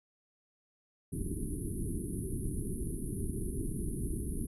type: band-stop noise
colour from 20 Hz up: pink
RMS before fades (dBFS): -35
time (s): 1.12-4.47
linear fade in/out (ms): 10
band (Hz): 410 to 9900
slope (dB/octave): 96
effects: resampled to 24000 Hz